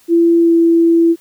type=tone with pitch glide; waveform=sine; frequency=337.3 to 334 Hz; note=E4 to E4; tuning=+40 to +23 cents; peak=-7 dBFS; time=0.08-1.16 s; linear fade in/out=50 ms; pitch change=-17 cents; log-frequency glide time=0.39-0.53 s; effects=white hiss -50 dBFS RMS until 1.2 s